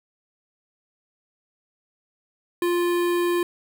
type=tone with notch filter; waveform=square; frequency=349.2 Hz; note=F4; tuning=in tune; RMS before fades=-22 dBFS; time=2.62-3.43 s; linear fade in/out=2 ms; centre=5800 Hz; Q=1.1; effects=none